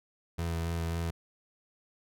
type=tone with vibrato; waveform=30% pulse; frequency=83.5 Hz; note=E2; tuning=23 cents sharp; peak=-28 dBFS; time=0.38-1.11 s; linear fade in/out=10 ms; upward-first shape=sine; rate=3.7 Hz; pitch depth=16 cents each way; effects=none